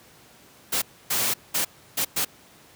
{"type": "noise bursts at uneven times", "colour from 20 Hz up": "white", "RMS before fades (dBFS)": -24, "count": 5, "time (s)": [[0.72, 0.82], [1.1, 1.34], [1.54, 1.65], [1.97, 2.05], [2.16, 2.25]], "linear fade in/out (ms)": 10, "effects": ["pink hiss -52 dBFS RMS until 2.75 s", "high-pass 100 Hz 12 dB/octave"]}